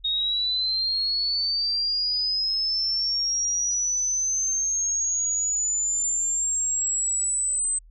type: linear sweep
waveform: sine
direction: up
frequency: 3723 to 8200 Hz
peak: -22 dBFS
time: 0.04-7.79 s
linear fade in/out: 10 ms
effects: added 40 Hz sine -47 dBFS peak until 7.9 s